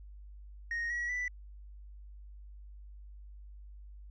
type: tone with pitch steps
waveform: sine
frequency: 1864.7 / 1920.4 / 1977.9 Hz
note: A#6 / B6 / B6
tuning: 0 / -49 / +2 cents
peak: -30 dBFS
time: 0.71-1.28 s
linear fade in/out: 2 ms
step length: 190 ms
effects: tanh soft clip ceiling -31 dBFS + added 50 Hz sine -47 dBFS peak until 4.1 s